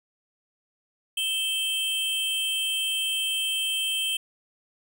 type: tone pair together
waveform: square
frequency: 2637 / 3136 Hz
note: E7 / G7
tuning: 0 / 0 cents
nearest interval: minor third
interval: 300 cents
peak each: -33 / -26 dBFS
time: 1.17-4.17 s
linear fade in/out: 5 ms
effects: none